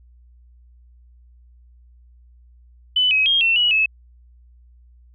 sine tone with pitch steps, 3002 / 2546 / 3234 / 2701 / 2923 / 2594 Hz, F#7 / D#7 / G#7 / E7 / F#7 / E7, +24 / +39 / -47 / +42 / -22 / -28 cents, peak -14 dBFS, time 2.96-3.86 s, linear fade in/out 5 ms, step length 150 ms, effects added 60 Hz sine -47 dBFS peak until 5.14 s

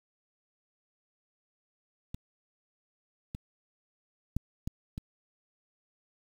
clicks, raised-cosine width 5 ms, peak -26 / -26 / -17 / -21 / -25 dBFS, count 5, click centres 2.145 / 3.349 / 4.366 / 4.675 / 4.979 s, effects 8-bit

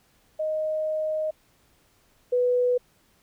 sine tone pair in turn, 622.3 / 493.9 Hz, D#5 / B4, 0 / 0 cents, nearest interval major third, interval 400 cents, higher first, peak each -24 / -19 dBFS, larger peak second, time 0.39-1.31 / 2.32-2.78 s, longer first, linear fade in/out 10 ms, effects pink hiss -63 dBFS RMS until 3.22 s

